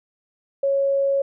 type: tone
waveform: sine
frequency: 552 Hz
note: C#5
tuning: 7 cents flat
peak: -17 dBFS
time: 0.63-1.22 s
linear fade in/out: 5 ms
effects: none